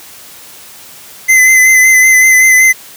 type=tone with vibrato; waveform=square; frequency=2042 Hz; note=C7; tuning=43 cents flat; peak=-4 dBFS; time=1.28-2.73 s; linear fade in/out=20 ms; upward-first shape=sine; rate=5.3 Hz; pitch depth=28 cents each way; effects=white hiss -34 dBFS RMS until 2.96 s + high-pass 60 Hz 12 dB/octave